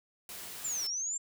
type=noise; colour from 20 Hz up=white; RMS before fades=-44 dBFS; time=0.29-0.87 s; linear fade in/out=2 ms
type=linear two-way sweep; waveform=sine; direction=down then up; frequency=7459 to 5274 to 7459 Hz; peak=-32 dBFS; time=0.64-1.18 s; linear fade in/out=10 ms; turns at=0.86 s
effects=none